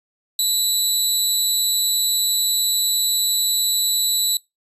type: tone with amplitude modulation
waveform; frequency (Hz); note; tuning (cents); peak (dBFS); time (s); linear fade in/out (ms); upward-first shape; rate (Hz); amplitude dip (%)
20% pulse; 3951; B7; 0; -8; 0.39-4.37; 2; sine; 211; 65
effects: noise-tail reverb RT60 0.2 s tail -23 dB re dry + resampled to 32000 Hz